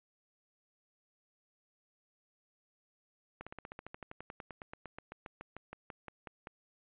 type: slowing click train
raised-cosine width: 0.5 ms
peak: -29 dBFS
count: 28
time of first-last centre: 3.41-6.471 s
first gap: 56 ms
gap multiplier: 1.05
effects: resampled to 8000 Hz